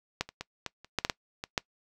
clicks, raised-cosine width 0.2 ms, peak -11 / -26 / -19 / -16 / -30 / -10 / -8 / -10 / -18 / -9 dBFS, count 10, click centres 0.21 / 0.29 / 0.41 / 0.663 / 0.846 / 0.987 / 1.049 / 1.098 / 1.439 / 1.578 s, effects noise-tail reverb RT60 0.1 s tail -22 dB re dry

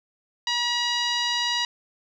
10% pulse tone with low-pass filter, 961 Hz, B5, 48 cents flat, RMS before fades -25 dBFS, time 0.47-1.65 s, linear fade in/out 2 ms, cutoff 4500 Hz, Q 1.8, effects none

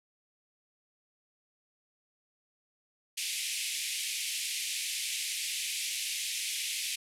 pink band-pass noise, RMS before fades -35 dBFS, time 3.17-6.96 s, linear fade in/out 10 ms, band 2200 to 12000 Hz, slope 48 dB/octave, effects none

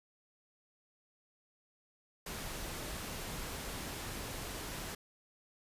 pink noise, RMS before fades -42 dBFS, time 2.26-4.95 s, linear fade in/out 5 ms, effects resampled to 32000 Hz

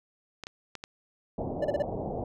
clicks, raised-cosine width 0.2 ms, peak -21 dBFS, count 4, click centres 0.437 / 0.469 / 0.753 / 0.839 s
white low-pass noise, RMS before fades -34 dBFS, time 1.38-2.24 s, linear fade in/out 2 ms, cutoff 760 Hz, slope 48 dB/octave
triangle tone bursts, 585 Hz, D5, 7 cents flat, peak -22 dBFS, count 4, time 1.62-1.824 s, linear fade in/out 5 ms, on 27 ms, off 32 ms
effects none

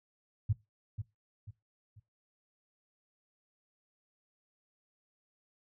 sine tone with echo, 105 Hz, G#2, 19 cents sharp, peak -25 dBFS, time 0.49-0.53 s, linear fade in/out 10 ms, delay 490 ms, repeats 3, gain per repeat -9 dB, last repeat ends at 2 s, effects noise-tail reverb RT60 0.2 s tail -17 dB re dry

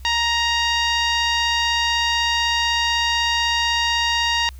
10% pulse tone with low-pass filter, 936 Hz, A#5, 7 cents sharp, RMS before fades -20 dBFS, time 0.05-4.49 s, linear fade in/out 0 ms, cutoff 4600 Hz, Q 0.92, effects added 64 Hz sine -35 dBFS peak until 4.59 s + white hiss -54 dBFS RMS until 4.59 s

